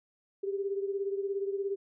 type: beating tone pair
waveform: sine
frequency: 393.2 / 410.2 Hz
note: G4 / G#4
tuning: +5 / -21 cents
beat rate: 17 Hz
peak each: -31 / -37 dBFS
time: 0.43-1.76 s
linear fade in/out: 10 ms
effects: none